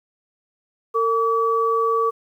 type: tone pair together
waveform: sine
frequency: 454.4 / 1145 Hz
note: A#4 / D6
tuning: -44 / -44 cents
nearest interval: octave + major third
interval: 1600 cents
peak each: -20 / -19 dBFS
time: 0.94-2.11 s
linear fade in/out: 20 ms
effects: 9-bit